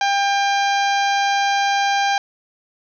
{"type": "harmonic tone with a mistuned harmonic", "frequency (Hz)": 798, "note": "G5", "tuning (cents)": 31, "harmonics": [1, 2, 3, 4, 5, 6, 7, 8], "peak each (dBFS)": [-17, -23, -27, -29, -31, -33, -34, -35], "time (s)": [0.01, 2.18], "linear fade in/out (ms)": 2, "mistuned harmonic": 8, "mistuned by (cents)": -27, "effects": ["9-bit"]}